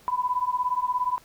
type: beating tone pair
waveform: sine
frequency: 987.8 / 1004.8 Hz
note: B5 / B5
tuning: 0 / +30 cents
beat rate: 17 Hz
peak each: -26 dBFS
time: 0.08-1.18 s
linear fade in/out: 0 ms
effects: pink hiss -55 dBFS RMS until 1.24 s